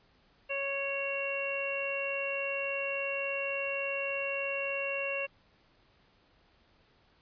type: harmonic tone with a mistuned harmonic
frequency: 554.4 Hz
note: C#5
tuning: in tune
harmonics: 1 / 2 / 3 / 4 / 5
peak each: -35 / -44 / -44 / -42 / -34 dBFS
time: 0.49-5.27 s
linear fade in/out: 20 ms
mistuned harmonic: 5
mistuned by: -19 cents
effects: pink hiss -66 dBFS RMS until 7.21 s + resampled to 11025 Hz